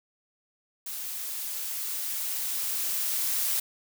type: noise with level ramp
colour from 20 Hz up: blue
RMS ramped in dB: -36 to -27 dBFS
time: 0.86-3.6 s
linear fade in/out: 5 ms
effects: none